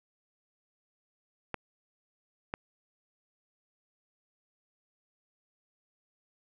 clicks, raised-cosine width 0.5 ms, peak -18 dBFS, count 2, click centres 1.543 / 2.539 s, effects none

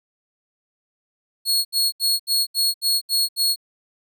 sawtooth tone bursts, 4330 Hz, C#8, 41 cents flat, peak -14 dBFS, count 8, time 1.45-3.561 s, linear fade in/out 50 ms, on 200 ms, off 73 ms, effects none

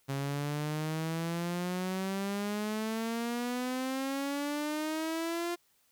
sawtooth exponential sweep, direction up, 136.3 to 349.2 Hz, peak -28 dBFS, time 0.08-5.56 s, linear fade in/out 20 ms, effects white hiss -70 dBFS RMS until 5.91 s

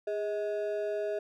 triangle ring-modulated tone, 523.3 Hz, C5, in tune, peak -25 dBFS, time 0.07-1.19 s, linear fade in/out 5 ms, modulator 112 Hz, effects none

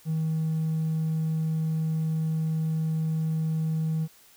triangle tone, 159 Hz, D#3, 38 cents sharp, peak -21 dBFS, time 0.05-4.08 s, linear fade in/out 50 ms, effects tanh soft clip ceiling -20 dBFS + white hiss -56 dBFS RMS until 4.36 s

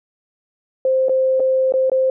sine tone with dropouts, 523.3 Hz, C5, in tune, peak -13 dBFS, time 0.85-2.1 s, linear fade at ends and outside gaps 2 ms, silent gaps 1.085-1.094 / 1.398-1.402 / 1.723-1.738 / 1.898-1.917 s, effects none

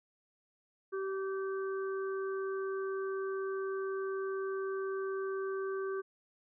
harmonic tone, 386.3 Hz, G4, 25 cents flat, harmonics 1 / 3 / 4, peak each -34 / -44 / -46 dBFS, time 0.92-6.02 s, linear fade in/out 20 ms, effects none

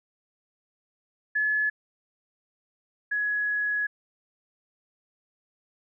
sine tone pair in turn, 1711 / 1680.6 Hz, A6 / G#6, -49 / +20 cents, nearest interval unison, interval 31 cents, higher first, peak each -22 / -24 dBFS, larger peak first, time 1.35-1.7 / 3.11-3.87 s, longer second, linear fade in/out 10 ms, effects none

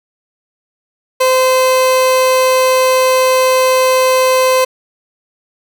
30% pulse tone, 516 Hz, C5, 24 cents flat, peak -6 dBFS, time 1.2-4.65 s, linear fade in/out 10 ms, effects none

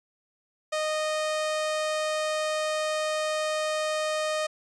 sawtooth tone, 618 Hz, D#5, 12 cents flat, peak -22 dBFS, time 0.72-4.47 s, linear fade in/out 10 ms, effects resampled to 22050 Hz

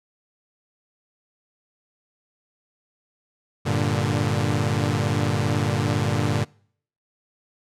sawtooth chord, G minor, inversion none, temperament equal with one note detuned, 98.85 / 116.54 / 146.83 Hz, G2 / Bb2 / D3, +15 / 0 / 0 cents, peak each -21 dBFS, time 3.65-6.45 s, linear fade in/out 20 ms, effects noise-tail reverb RT60 0.6 s tail -26 dB re dry + low-pass 9000 Hz 12 dB/octave

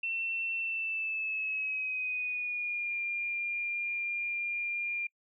sine tone with pitch glide, 2695 to 2401 Hz, E7 to D7, +38 to +38 cents, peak -31 dBFS, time 0.03-5.07 s, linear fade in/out 5 ms, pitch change -200 cents, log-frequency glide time 0.58-2.93 s, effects noise-tail reverb RT60 0.1 s tail -26 dB re dry

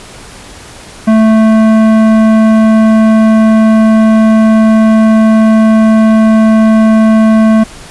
sine tone with tanh clipping, 220 Hz, A3, in tune, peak -5 dBFS, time 1.07-7.64 s, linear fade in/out 10 ms, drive 15 dB, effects pink hiss -31 dBFS RMS until 7.9 s + resampled to 24000 Hz

